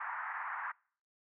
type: band-pass noise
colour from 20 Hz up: pink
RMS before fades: -40 dBFS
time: 0-0.72 s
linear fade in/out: 10 ms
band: 870 to 1900 Hz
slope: 48 dB/octave
effects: noise-tail reverb RT60 0.5 s tail -26 dB re dry